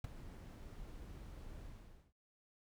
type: noise with ADSR envelope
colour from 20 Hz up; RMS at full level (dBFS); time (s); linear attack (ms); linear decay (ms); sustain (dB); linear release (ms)
brown; -37; 0.04-2.13; 4; 12; -14; 500
effects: none